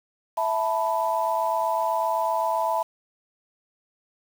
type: chord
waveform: sine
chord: E suspended fourth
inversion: none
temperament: equal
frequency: 659.3 / 880 / 987.8 Hz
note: E5 / A5 / B5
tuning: 0 / 0 / 0 cents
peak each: -26 dBFS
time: 0.37-2.83 s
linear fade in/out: 10 ms
effects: 7-bit